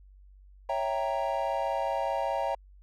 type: chord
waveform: triangle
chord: C# diminished seventh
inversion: none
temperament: equal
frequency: 554.4 / 659.3 / 784 / 932.3 Hz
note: C#5 / E5 / G5 / Bb5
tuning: 0 / 0 / 0 / 0 cents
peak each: -31 dBFS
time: 0.69-2.55 s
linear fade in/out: 5 ms
effects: added 48 Hz sine -51 dBFS peak until 2.82 s